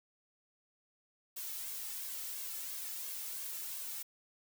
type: noise with flanger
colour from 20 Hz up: blue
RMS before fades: -42 dBFS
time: 1.36-4.03 s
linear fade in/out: 10 ms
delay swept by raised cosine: 1.8 to 2.33 ms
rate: 2.9 Hz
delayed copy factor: +0.55
effects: none